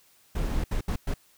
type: noise bursts at uneven times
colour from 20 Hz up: brown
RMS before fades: -27 dBFS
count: 4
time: 0.35-0.64 / 0.71-0.81 / 0.88-0.96 / 1.07-1.14 s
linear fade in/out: 5 ms
effects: white hiss -61 dBFS RMS until 1.37 s